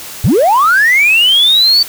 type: linear sweep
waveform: triangle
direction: up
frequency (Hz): 71.5 to 4594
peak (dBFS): -3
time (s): 0.24-1.83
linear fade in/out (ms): 5
effects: tanh soft clip ceiling -2 dBFS + white hiss -28 dBFS RMS until 1.88 s